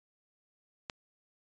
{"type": "click", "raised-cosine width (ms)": 0.2, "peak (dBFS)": -19, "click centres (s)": 0.898, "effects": ["resampled to 16000 Hz"]}